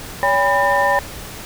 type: tone cluster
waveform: sine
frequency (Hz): 567 / 805 / 990 / 1806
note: C#5 / G5 / B5 / A6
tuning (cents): +39 / +46 / +4 / +45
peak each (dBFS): -18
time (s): 0.23-0.99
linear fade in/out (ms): 0
effects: tanh soft clip ceiling -5 dBFS + pink hiss -33 dBFS RMS until 1.45 s